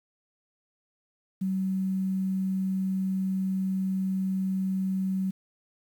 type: tone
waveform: sine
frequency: 190 Hz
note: F#3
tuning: 46 cents sharp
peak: -25 dBFS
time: 1.41-5.31 s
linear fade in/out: 10 ms
effects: 9-bit